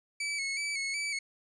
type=tone with vibrato; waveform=sawtooth; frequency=2245 Hz; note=C#7; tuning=21 cents sharp; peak=-28 dBFS; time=0.2-1.19 s; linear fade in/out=5 ms; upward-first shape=square; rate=2.7 Hz; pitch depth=44 cents each way; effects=resampled to 22050 Hz